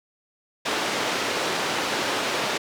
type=band-pass noise; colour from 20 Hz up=pink; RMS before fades=-26 dBFS; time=0.65-2.58 s; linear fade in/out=10 ms; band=340 to 5100 Hz; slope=12 dB/octave; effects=none